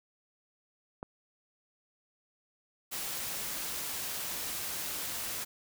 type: click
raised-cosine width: 1 ms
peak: -25 dBFS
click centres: 1.029 s
type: noise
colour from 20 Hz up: white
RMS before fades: -37 dBFS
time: 2.91-5.45 s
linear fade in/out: 20 ms
effects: none